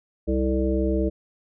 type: harmonic tone with a mistuned harmonic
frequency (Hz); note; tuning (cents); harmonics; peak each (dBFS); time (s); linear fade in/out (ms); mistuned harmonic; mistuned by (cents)
65.41; C2; 0; 1 / 3 / 5 / 7 / 9; -24 / -28 / -25 / -28 / -30; 0.27-1.1; 20; 7; -57
effects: none